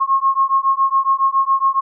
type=beating tone pair; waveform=sine; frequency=1078 / 1085.2 Hz; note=C#6 / C#6; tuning=-49 / -37 cents; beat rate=7.2 Hz; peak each=-16 dBFS; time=0-1.81 s; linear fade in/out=20 ms; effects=none